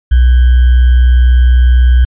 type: tone with sample-and-hold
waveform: sine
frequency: 62 Hz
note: B1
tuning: 7 cents sharp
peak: -3 dBFS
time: 0.11-2.05 s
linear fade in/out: 10 ms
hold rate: 1575 Hz
effects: resampled to 8000 Hz